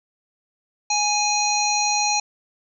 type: harmonic tone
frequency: 830.6 Hz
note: G#5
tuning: in tune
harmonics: 1 / 3 / 5 / 7 / 8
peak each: -22 / -26 / -25 / -26 / -27 dBFS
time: 0.9-2.2 s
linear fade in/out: 5 ms
effects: none